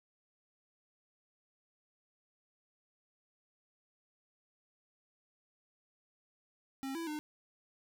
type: tone with pitch steps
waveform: square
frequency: 269.1 / 332.2 / 302.5 Hz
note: C4 / E4 / D#4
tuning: +49 / +13 / -49 cents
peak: -38 dBFS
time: 6.83-7.19 s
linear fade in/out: 0 ms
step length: 120 ms
effects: none